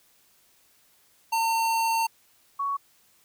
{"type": "tone pair in turn", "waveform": ["square", "sine"], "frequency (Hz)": [907, 1117.8], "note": ["A#5", "C#6"], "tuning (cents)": [-48, 14], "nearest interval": "major third", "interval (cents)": 362, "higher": "second", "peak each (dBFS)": [-23, -25], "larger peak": "first", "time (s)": [[1.32, 2.07], [2.59, 2.77]], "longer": "first", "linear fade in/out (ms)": 10, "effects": ["white hiss -62 dBFS RMS until 3.24 s"]}